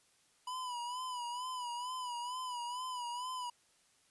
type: tone with vibrato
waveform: square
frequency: 987.8 Hz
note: B5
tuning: in tune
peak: -39 dBFS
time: 0.47-3.5 s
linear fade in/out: 5 ms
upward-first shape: sine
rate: 2.2 Hz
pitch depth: 64 cents each way
effects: white hiss -70 dBFS RMS until 4.1 s + resampled to 24000 Hz